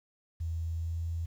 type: tone with pitch glide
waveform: sine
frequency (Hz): 82.41 to 83.32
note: E2 to E2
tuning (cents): 0 to +19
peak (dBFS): -31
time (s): 0.4-1.26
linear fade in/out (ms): 10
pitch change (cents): +19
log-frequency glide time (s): 0.76-0.98
effects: 10-bit